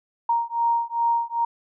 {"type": "beating tone pair", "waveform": "sine", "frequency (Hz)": [932.3, 934.8], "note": ["A#5", "A#5"], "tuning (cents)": [0, 5], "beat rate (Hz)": 2.5, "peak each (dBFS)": -23, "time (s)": [0.29, 1.45], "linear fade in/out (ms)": 5, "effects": []}